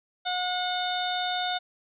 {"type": "harmonic tone with a mistuned harmonic", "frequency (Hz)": 725, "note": "F#5", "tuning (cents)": -35, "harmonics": [1, 2, 3, 4, 5, 6], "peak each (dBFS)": [-29, -34, -41, -40, -32, -42], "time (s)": [0.25, 1.59], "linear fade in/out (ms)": 20, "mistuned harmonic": 4, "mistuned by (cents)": 42, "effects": []}